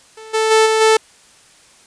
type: tone with level steps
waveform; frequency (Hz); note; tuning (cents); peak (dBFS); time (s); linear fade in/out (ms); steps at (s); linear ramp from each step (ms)
sawtooth; 440; A4; 0; -30 / -10 / -5 / -9 / -5; 0.17-0.97; 5; 0.33 / 0.5 / 0.65 / 0.8; 20
effects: white hiss -48 dBFS RMS until 1.86 s + resampled to 22050 Hz